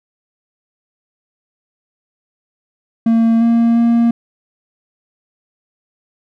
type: tone with pitch steps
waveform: triangle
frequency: 227.9 / 232 / 233.6 Hz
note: A#3 / A#3 / A#3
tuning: -39 / -8 / +4 cents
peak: -7 dBFS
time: 3.06-4.11 s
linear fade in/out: 5 ms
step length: 350 ms
effects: none